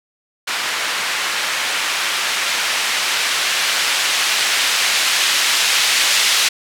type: noise with low-pass filter sweep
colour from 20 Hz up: violet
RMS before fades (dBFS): -18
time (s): 0.47-6.49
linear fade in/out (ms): 10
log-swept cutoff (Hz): 1700 to 3000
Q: 0.78
effects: none